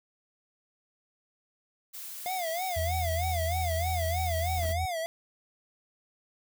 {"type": "noise", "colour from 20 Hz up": "blue", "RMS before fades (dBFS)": -41, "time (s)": [1.93, 4.74], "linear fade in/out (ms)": 20}
{"type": "tone with vibrato", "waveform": "square", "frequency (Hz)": 698.5, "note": "F5", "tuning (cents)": 0, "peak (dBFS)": -31, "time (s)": [2.26, 5.06], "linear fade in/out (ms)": 0, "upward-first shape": "sine", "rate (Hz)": 3.2, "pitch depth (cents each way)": 140}
{"type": "tone", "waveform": "sine", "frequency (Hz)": 82.41, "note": "E2", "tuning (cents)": 0, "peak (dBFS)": -29, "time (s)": [2.76, 4.86], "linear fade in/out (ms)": 10}
{"type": "noise bursts", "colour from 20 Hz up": "brown", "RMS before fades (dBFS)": -42, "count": 3, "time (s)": [4.57, 4.714], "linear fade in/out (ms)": 0, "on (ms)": 28, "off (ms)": 30}
{"effects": []}